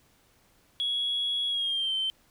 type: tone with pitch glide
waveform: sine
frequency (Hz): 3343 to 3101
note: G#7 to G7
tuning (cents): +11 to -19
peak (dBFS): -25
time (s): 0.8-2.1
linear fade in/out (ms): 0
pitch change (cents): -130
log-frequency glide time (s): 1.48-1.94
effects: tanh soft clip ceiling -22 dBFS + pink hiss -64 dBFS RMS until 2.3 s